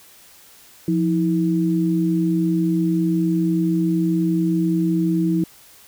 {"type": "tone pair together", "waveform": "sine", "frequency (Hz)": [173.98, 322.6], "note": ["F3", "E4"], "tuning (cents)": [-6, -37], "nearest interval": "major seventh", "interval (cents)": 1069, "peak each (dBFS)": -19, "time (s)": [0.88, 5.44], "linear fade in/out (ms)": 2, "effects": ["white hiss -48 dBFS RMS until 5.87 s"]}